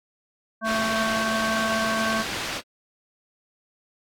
harmonic tone, 222.1 Hz, A3, 16 cents sharp, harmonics 1 / 3 / 5 / 7, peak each -28 / -28 / -28 / -28 dBFS, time 0.61-2.25 s, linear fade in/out 50 ms
white low-pass noise, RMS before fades -31 dBFS, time 0.64-2.62 s, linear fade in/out 50 ms, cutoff 4000 Hz, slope 12 dB/octave
effects AAC 64 kbps

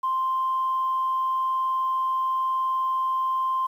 sine tone, 1046.5 Hz, C6, in tune, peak -21 dBFS, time 0.03-3.67 s, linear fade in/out 10 ms, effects tanh soft clip ceiling -17 dBFS + 9-bit

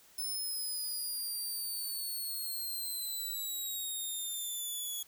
5% pulse exponential sweep, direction down, 5274 to 3367 Hz, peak -29 dBFS, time 0.18-5.03 s, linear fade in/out 5 ms, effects white hiss -61 dBFS RMS until 5.07 s

